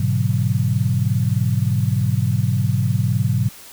sine chord, G# half-diminished seventh, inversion none, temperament equal, 103.83 / 123.47 / 146.83 / 185 Hz, G#2 / B2 / D3 / F#3, 0 / 0 / 0 / 0 cents, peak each -20 / -19 / -24 / -25 dBFS, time 0-3.49 s, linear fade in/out 5 ms, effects white hiss -41 dBFS RMS until 3.72 s

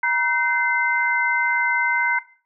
sine tone cluster, 953 / 1526 / 2072 Hz, A#5 / G6 / C7, +38 / -47 / -17 cents, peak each -22 dBFS, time 0.03-2.19 s, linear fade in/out 5 ms, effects noise-tail reverb RT60 0.4 s tail -17 dB re dry

